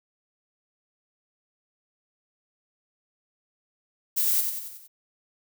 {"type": "noise with echo", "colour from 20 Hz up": "violet", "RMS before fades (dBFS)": -24, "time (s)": [4.16, 4.42], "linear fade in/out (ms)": 20, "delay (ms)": 92, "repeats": 5, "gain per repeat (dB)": -5, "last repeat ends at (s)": 4.88, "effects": []}